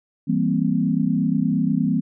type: chord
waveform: sine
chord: C dominant seventh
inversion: first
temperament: equal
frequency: 164.81 / 196 / 233.1 / 261.6 Hz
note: E3 / G3 / Bb3 / C4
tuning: 0 / 0 / 0 / 0 cents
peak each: -23 dBFS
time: 0.27-2.01 s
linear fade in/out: 20 ms
effects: none